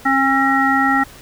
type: harmonic tone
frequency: 270.2 Hz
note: C#4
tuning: 44 cents flat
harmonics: 1 / 3 / 5 / 7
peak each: -18 / -18 / -18 / -18 dBFS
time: 0.05-1.04 s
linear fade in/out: 10 ms
effects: pink hiss -41 dBFS RMS until 1.21 s